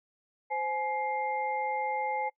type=tone cluster; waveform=sine; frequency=520 / 845 / 2108 Hz; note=C5 / G#5 / C7; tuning=-11 / +30 / +12 cents; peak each=-36 / -30 / -38 dBFS; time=0.5-2.3 s; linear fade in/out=20 ms; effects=noise-tail reverb RT60 0.1 s tail -23 dB re dry